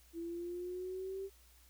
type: exponential sweep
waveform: sine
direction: up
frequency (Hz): 332.5 to 392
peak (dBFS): -39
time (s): 0.13-1.3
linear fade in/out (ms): 50
effects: added 60 Hz sine -63 dBFS peak until 1.69 s + white hiss -66 dBFS RMS until 1.69 s